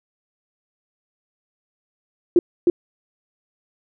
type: tone with echo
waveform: sine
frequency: 349.2 Hz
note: F4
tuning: in tune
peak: -9 dBFS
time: 2.36-2.39 s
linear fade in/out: 2 ms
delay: 310 ms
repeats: 1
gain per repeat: -2 dB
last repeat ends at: 2.7 s
effects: none